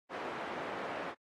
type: band-pass noise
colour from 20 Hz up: pink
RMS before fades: -41 dBFS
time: 0.09-1.15 s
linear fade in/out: 50 ms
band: 390 to 1600 Hz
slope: 12 dB/octave
effects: AAC 32 kbps